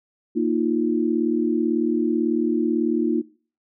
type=chord; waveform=sine; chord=Bb suspended fourth; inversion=none; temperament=equal; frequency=233.1 / 311.1 / 349.2 Hz; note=Bb3 / Eb4 / F4; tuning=0 / 0 / 0 cents; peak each=-23 dBFS; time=0.35-3.22 s; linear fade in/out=20 ms; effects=noise-tail reverb RT60 0.4 s tail -20 dB re dry